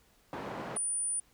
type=band-pass noise; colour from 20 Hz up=white; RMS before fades=-40 dBFS; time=0.33-0.77 s; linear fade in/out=0 ms; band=110 to 940 Hz; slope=12 dB/octave
type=tone; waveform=sine; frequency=9410 Hz; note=D9; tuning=2 cents sharp; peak=-30 dBFS; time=0.76-1.2 s; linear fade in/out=5 ms
effects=pink hiss -66 dBFS RMS until 1.33 s